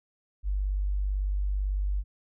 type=tone; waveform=sine; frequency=49 Hz; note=G1; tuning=in tune; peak=-25 dBFS; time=0.43-2.04 s; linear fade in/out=50 ms; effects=none